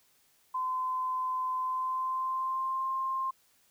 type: tone with pitch glide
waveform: sine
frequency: 1026 to 1056.7 Hz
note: C6 to C6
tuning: -34 to +17 cents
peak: -29 dBFS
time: 0.54-3.31 s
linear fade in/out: 10 ms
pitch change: +51 cents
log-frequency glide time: 1.56-2.91 s
effects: white hiss -67 dBFS RMS until 3.7 s